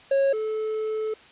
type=tone pair in turn; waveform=triangle; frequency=548 / 434.9 Hz; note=C#5 / A4; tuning=-20 / -20 cents; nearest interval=major third; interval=400 cents; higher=first; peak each=-16 / -23 dBFS; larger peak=first; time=0.11-0.33 / 0.33-1.14 s; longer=second; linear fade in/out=5 ms; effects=white hiss -50 dBFS RMS until 1.31 s + resampled to 8000 Hz